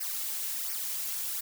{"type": "noise with flanger", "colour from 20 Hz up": "blue", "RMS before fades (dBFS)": -34, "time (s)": [0, 1.41], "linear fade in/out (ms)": 10, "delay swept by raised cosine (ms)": [0.26, 4.26], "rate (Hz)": 1.4, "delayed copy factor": -0.8, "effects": []}